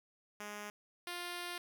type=tone pair in turn; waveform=5% pulse; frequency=207.7 / 351.3 Hz; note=G#3 / F4; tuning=0 / +10 cents; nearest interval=major sixth; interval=910 cents; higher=second; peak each=-32 / -29 dBFS; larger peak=second; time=0.4-0.7 / 1.07-1.58 s; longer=second; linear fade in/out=2 ms; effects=none